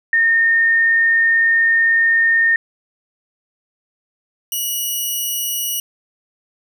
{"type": "tone pair in turn", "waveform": ["sine", "5% pulse"], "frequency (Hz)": [1829, 2915], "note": ["A#6", "F#7"], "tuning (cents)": [-33, -26], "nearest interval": "minor sixth", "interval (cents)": 807, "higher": "second", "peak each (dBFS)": -11, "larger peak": "neither", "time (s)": [[0.13, 2.56], [4.52, 5.8]], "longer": "first", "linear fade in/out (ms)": 2, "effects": []}